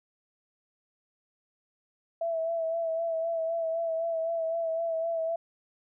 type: tone with vibrato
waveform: sine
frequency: 659.3 Hz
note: E5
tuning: in tune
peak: -27 dBFS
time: 2.21-5.36 s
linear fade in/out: 5 ms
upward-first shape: sine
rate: 3.9 Hz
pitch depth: 33 cents each way
effects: none